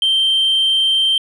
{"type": "tone", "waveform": "sine", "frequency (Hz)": 3136, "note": "G7", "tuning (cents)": 0, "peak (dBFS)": -10, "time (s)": [0.02, 1.18], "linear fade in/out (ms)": 2, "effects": ["tanh soft clip ceiling -10 dBFS"]}